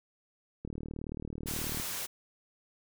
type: click train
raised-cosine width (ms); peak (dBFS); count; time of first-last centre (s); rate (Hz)
3; -26; 45; 0.65-1.799; 38.3
type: noise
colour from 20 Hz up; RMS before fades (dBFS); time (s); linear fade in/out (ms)
white; -37; 1.46-2.07; 20
effects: none